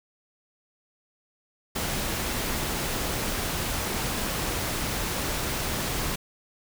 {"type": "noise", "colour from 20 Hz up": "pink", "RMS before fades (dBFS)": -29, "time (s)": [1.75, 6.16], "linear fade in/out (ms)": 10, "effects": []}